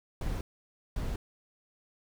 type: noise bursts at uneven times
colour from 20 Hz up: brown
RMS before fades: -33 dBFS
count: 2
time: 0.21-0.41 / 0.96-1.16 s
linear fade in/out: 2 ms
effects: none